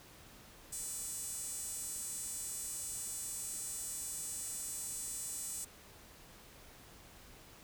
square tone with high-pass filter, 268.1 Hz, C4, 42 cents sharp, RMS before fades -42 dBFS, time 0.72-5.65 s, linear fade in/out 10 ms, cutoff 8000 Hz, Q 3.4, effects pink hiss -57 dBFS RMS until 7.63 s

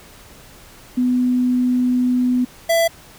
sine / square tone pair in turn, 249.6 / 666.4 Hz, B3 / E5, +19 / +19 cents, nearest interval octave + perfect fourth, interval 1700 cents, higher second, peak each -14 dBFS, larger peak neither, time 0.97-2.45 / 2.69-2.88 s, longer first, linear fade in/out 10 ms, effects pink hiss -44 dBFS RMS until 3.18 s

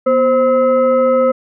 sine tone with frequency modulation, 523.3 Hz, C5, in tune, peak -9 dBFS, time 0.06-1.32 s, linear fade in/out 10 ms, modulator 767 Hz, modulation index 0.67, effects none

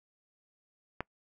click, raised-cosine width 0.5 ms, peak -18 dBFS, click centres 1.006 s, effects noise-tail reverb RT60 0.1 s tail -25 dB re dry

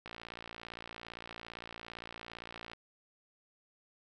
click train, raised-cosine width 0.3 ms, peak -28 dBFS, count 155, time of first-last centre 0.06-2.734 s, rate 57.6 Hz, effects none

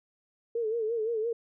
sine tone with vibrato, 450 Hz, A4, 39 cents sharp, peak -27 dBFS, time 0.55-1.33 s, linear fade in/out 5 ms, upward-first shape sine, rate 5.8 Hz, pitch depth 87 cents each way, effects none

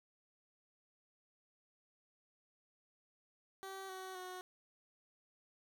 15% pulse tone with pitch steps, 385.5 / 376.1 / 367.1 Hz, G4 / F#4 / F#4, -29 / +28 / -14 cents, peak -39 dBFS, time 3.63-4.41 s, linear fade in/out 0 ms, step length 260 ms, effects none

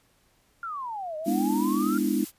sine exponential two-way sweep, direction down then up, 1415 to 607 to 1415 Hz, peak -31 dBFS, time 0.63-1.98 s, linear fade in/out 2 ms, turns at 1.17 s
blue noise, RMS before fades -38 dBFS, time 1.24-2.32 s, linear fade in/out 50 ms
sine chord, E dominant seventh, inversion first, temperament just, 206 / 247.2 / 296.7 / 329.6 Hz, G#3 / B3 / D4 / E4, -14 / +2 / +18 / 0 cents, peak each -28 / -28 / -27 / -29 dBFS, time 1.26-2.25 s, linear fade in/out 10 ms
effects pink hiss -65 dBFS RMS until 2.38 s + resampled to 32000 Hz

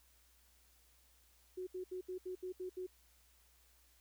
sine tone bursts, 368.1 Hz, F#4, 9 cents flat, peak -40 dBFS, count 8, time 1.57-2.867 s, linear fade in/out 10 ms, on 100 ms, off 71 ms, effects added 60 Hz sine -70 dBFS peak until 4 s + white hiss -70 dBFS RMS until 4 s

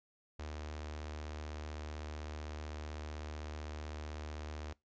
sawtooth tone with notch filter, 75.8 Hz, D#2, 45 cents flat, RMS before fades -44 dBFS, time 0.39-4.73 s, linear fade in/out 5 ms, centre 160 Hz, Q 0.94, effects noise-tail reverb RT60 0.2 s tail -23 dB re dry + resampled to 16000 Hz

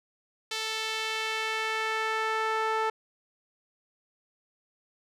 sawtooth tone with band-pass filter sweep, 440.8 Hz, A4, 3 cents sharp, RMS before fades -30 dBFS, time 0.51-2.9 s, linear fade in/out 5 ms, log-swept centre 4000 to 1100 Hz, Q 1.2, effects none

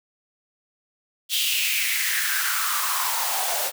white noise with high-pass filter sweep, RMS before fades -24 dBFS, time 1.29-3.72 s, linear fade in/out 50 ms, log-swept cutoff 3300 to 600 Hz, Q 4.9, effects none

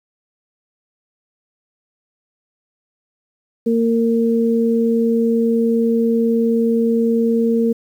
sine tone pair together, 229.8 / 459.7 Hz, A#3 / A#4, -25 / -24 cents, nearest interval octave, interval 1201 cents, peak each -15 / -17 dBFS, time 3.66-7.73 s, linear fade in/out 10 ms, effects 8-bit

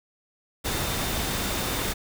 sine tone in noise, 3614 Hz, A7, 46 cents sharp, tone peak -39 dBFS, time 0.64-1.94 s, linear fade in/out 20 ms, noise pink, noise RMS -28 dBFS, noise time 0.64-1.94 s, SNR -14 dB, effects none

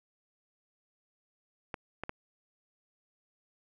clicks, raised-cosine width 0.5 ms, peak -21 dBFS, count 3, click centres 1.742 / 2.036 / 2.094 s, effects none

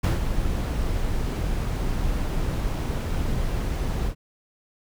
brown noise with ADSR envelope, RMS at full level -18 dBFS, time 0.03-4.15 s, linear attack 14 ms, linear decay 150 ms, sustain -7 dB, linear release 80 ms, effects none

